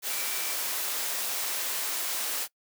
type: tone in noise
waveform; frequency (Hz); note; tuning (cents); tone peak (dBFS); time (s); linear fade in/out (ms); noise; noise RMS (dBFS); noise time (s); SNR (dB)
sine; 2326; D7; -17; -42; 0.06-0.57; 50; white; -31; 0.02-2.48; -14
effects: noise-tail reverb RT60 0.1 s tail -22 dB re dry + high-pass 400 Hz 12 dB/octave